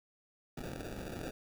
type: noise with sample-and-hold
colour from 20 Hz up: white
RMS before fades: -42 dBFS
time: 0.57-1.31 s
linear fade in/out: 5 ms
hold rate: 1050 Hz
effects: none